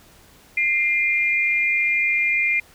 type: tone pair together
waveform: sine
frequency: 2093 / 2410 Hz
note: C7 / D7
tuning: 0 / +44 cents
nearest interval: major second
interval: 244 cents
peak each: -20 dBFS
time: 0.57-2.6 s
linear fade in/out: 5 ms
effects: pink hiss -51 dBFS RMS until 2.74 s